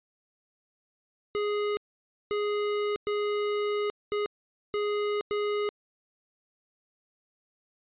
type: tone bursts at uneven times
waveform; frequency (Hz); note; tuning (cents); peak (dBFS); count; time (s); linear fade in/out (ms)
square; 415.3; G#4; 0; -27; 6; 1.35-1.77 / 2.31-2.96 / 3.07-3.9 / 4.12-4.26 / 4.74-5.21 / 5.31-5.69; 0
effects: resampled to 8000 Hz